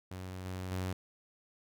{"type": "tone with level steps", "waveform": "sawtooth", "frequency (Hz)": 92.6, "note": "F#2", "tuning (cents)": 2, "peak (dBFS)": [-37, -34, -30], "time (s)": [0.11, 0.93], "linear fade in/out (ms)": 5, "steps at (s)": [0.45, 0.71], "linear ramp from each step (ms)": 2, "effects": []}